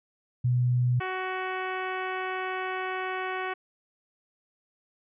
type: tone pair in turn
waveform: sine / 10% pulse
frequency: 123.7 / 373.2 Hz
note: B2 / F#4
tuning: +3 / +15 cents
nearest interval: octave + perfect fifth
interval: 1912 cents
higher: second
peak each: -21 dBFS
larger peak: neither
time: 0.44-1 / 1-3.54 s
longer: second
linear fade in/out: 10 ms
effects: resampled to 8000 Hz